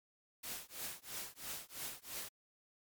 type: noise with tremolo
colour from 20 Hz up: white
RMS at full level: -42 dBFS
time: 0.43-2.29 s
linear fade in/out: 10 ms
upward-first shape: triangle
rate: 3 Hz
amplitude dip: 100%
effects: MP3 96 kbps